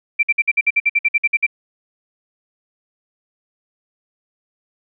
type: tone bursts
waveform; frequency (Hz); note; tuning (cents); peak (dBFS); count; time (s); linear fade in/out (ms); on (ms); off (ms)
sine; 2349; D7; 0; -11; 14; 0.19-1.466; 10; 41; 54
effects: none